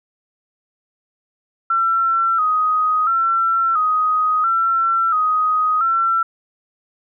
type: tone with vibrato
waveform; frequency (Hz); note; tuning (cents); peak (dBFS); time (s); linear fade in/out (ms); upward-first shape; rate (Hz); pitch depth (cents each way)
sine; 1300; E6; -24; -14; 1.7-6.23; 5; square; 0.73; 64
effects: none